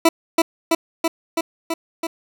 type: tone with echo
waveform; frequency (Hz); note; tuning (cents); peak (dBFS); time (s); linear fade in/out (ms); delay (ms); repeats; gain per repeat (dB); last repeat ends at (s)
20% pulse; 329.6; E4; 0; -5; 0.05-0.09; 5; 330; 6; -2; 2.07
effects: none